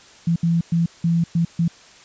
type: tone bursts at uneven times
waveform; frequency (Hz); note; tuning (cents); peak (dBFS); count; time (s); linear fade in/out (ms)
sine; 168; E3; +33; -15; 6; 0.27-0.36 / 0.43-0.61 / 0.72-0.86 / 1.04-1.24 / 1.35-1.45 / 1.59-1.68; 5
effects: white hiss -47 dBFS RMS until 2.04 s + resampled to 16000 Hz